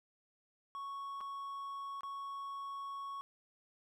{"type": "tone with dropouts", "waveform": "triangle", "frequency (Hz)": 1108.7, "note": "C#6", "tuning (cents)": 0, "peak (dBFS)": -39, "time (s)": [0.75, 3.21], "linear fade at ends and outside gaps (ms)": 0, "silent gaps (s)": [[1.206, 1.211], [2.008, 2.033]], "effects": []}